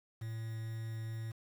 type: tone with quantisation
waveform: triangle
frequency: 112.2 Hz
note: A2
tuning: 34 cents sharp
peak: -36 dBFS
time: 0.21-1.32 s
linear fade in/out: 10 ms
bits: 9
effects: none